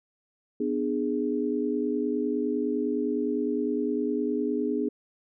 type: chord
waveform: sine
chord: G# diminished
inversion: first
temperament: just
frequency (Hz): 249.2 / 299 / 415.3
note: B3 / D4 / G#4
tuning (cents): +16 / +31 / 0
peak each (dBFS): -29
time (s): 0.6-4.89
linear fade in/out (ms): 5
effects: none